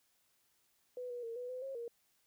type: tone with pitch steps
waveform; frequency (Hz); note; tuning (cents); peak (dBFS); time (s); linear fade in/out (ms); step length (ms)
sine; 497.4 / 485.7 / 459.6 / 493.4 / 507 / 539 / 470.1; B4 / B4 / A#4 / B4 / B4 / C#5 / A#4; +12 / -29 / -25 / -2 / +45 / -49 / +15; -40; 0.97-1.88; 2; 130
effects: white hiss -75 dBFS RMS until 2.26 s